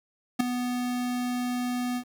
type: tone with ADSR envelope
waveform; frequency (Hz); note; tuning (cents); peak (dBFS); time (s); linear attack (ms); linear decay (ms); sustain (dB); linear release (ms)
square; 246.9; B3; 0; -17; 0.39-2.04; 14; 5; -11; 72
effects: 9-bit